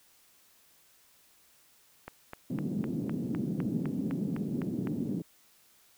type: click train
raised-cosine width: 0.5 ms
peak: -25 dBFS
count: 12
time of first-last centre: 2.08-4.872 s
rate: 3.94 Hz
type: band-pass noise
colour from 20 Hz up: white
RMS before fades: -33 dBFS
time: 2.5-5.22 s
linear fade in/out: 5 ms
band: 150 to 270 Hz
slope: 24 dB/octave
effects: white hiss -63 dBFS RMS until 5.97 s